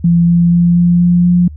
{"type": "tone with pitch steps", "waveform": "sine", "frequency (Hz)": [170.5, 171.69, 172.88, 174.08, 175.29, 176.51], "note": ["F3", "F3", "F3", "F3", "F3", "F3"], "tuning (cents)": [-41, -29, -17, -5, 7, 19], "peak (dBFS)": -6, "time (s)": [0.04, 1.48], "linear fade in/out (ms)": 5, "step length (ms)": 240, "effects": ["added 75 Hz sine -27 dBFS peak until 1.56 s"]}